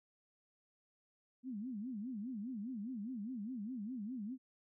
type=tone with vibrato; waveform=sine; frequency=229.6 Hz; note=A#3; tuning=26 cents flat; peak=-40 dBFS; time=1.43-4.38 s; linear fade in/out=50 ms; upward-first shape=sine; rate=4.9 Hz; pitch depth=250 cents each way; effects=none